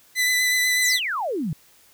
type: tone with vibrato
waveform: sawtooth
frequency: 2000 Hz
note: B6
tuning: 21 cents sharp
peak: -15 dBFS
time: 0.15-1 s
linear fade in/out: 50 ms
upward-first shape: triangle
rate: 8.1 Hz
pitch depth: 19 cents each way
type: exponential sweep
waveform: sine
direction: down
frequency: 8770 to 138.59 Hz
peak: -23 dBFS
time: 0.82-1.53 s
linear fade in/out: 2 ms
effects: white hiss -55 dBFS RMS until 1.93 s